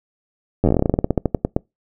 slowing click train, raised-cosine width 2 ms, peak -3 dBFS, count 22, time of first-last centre 0.64-1.565 s, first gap 10 ms, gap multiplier 1.13, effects noise-tail reverb RT60 0.2 s tail -26 dB re dry

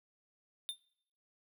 square tone with exponential decay, 3605 Hz, A7, 41 cents sharp, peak -33 dBFS, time 0.69-0.79 s, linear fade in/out 0 ms, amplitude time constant 20 ms, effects noise-tail reverb RT60 0.7 s tail -22 dB re dry

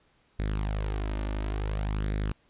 sawtooth tone with flanger, 51.7 Hz, G#1, 7 cents flat, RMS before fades -30 dBFS, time 0.39-2.32 s, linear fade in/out 5 ms, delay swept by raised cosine 0.5 to 3.4 ms, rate 0.57 Hz, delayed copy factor +0.55, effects pink hiss -66 dBFS RMS until 2.49 s + resampled to 8000 Hz

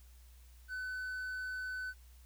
triangle tone, 1508 Hz, F#6, 32 cents sharp, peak -36 dBFS, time 0.68-1.94 s, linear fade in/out 50 ms, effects added 61 Hz sine -55 dBFS peak until 2.25 s + white hiss -67 dBFS RMS until 2.25 s

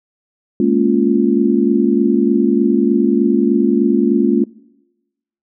sine chord, Bb minor seventh, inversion third, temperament just, 209.8 / 233.1 / 279.7 / 349.6 Hz, Ab3 / Bb3 / Db4 / F4, +18 / 0 / +16 / +2 cents, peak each -16 dBFS, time 0.6-4.44 s, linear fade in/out 2 ms, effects noise-tail reverb RT60 1.0 s tail -23 dB re dry

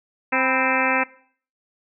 harmonic tone with a mistuned harmonic, 261.6 Hz, C4, in tune, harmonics 1 / 2 / 3 / 4 / 5 / 6 / 7 / 8 / 9 / 10, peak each -27 / -27 / -27 / -27 / -27 / -27 / -27 / -27 / -27 / -27 dBFS, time 0.32-1.04 s, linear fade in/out 10 ms, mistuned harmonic 4, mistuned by -86 cents, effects noise-tail reverb RT60 0.5 s tail -19 dB re dry

